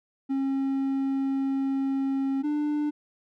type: tone pair in turn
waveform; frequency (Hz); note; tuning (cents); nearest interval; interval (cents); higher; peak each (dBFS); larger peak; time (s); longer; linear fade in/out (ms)
triangle; 270.8 / 297.2; C#4 / D4; -40 / +21; major second; 161; second; -22; neither; 0.29-2.43 / 2.43-2.91; first; 20
effects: none